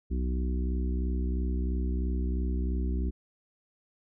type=harmonic tone; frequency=63 Hz; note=B1; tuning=35 cents sharp; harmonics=1 / 3 / 4 / 5 / 6; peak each=-27 / -37 / -39 / -41 / -43 dBFS; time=0.1-3.11 s; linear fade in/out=20 ms; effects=none